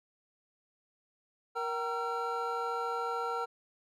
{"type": "tone cluster", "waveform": "triangle", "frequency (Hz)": [470.5, 770, 935, 1358], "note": ["A#4", "G5", "A#5", "F6"], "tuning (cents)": [16, -31, 5, -49], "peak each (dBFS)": [-35, -37, -37, -34], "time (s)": [1.55, 3.46], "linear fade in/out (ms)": 20, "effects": []}